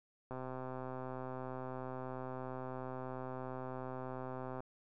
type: click train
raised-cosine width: 1 ms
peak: -30 dBFS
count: 555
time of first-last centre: 0.31-4.605 s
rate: 129 Hz
effects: none